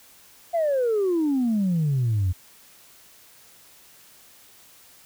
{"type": "exponential sweep", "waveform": "sine", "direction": "down", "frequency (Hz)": [698.5, 87], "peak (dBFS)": -18, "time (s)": [0.53, 2.33], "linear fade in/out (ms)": 20, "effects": ["tanh soft clip ceiling -17 dBFS", "white hiss -52 dBFS RMS until 5.05 s"]}